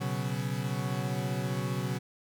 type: chord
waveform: 40% pulse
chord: B suspended second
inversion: none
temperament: equal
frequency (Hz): 123.47 / 138.59 / 185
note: B2 / C#3 / F#3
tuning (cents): 0 / 0 / 0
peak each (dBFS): -33 / -33 / -35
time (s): 0-1.99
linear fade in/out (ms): 20
effects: none